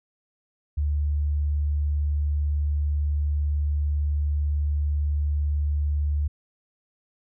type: tone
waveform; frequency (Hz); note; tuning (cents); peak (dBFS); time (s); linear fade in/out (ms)
sine; 73.5; D2; +2; -21; 0.77-6.28; 10
effects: none